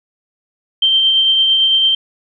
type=tone with tremolo; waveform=sine; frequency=3136 Hz; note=G7; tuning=in tune; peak=-8 dBFS; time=0.82-1.95 s; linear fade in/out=5 ms; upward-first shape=triangle; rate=8.9 Hz; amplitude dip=30%; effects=none